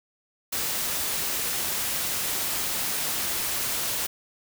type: noise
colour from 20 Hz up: white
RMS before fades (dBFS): -28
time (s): 0.52-4.07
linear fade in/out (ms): 10
effects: none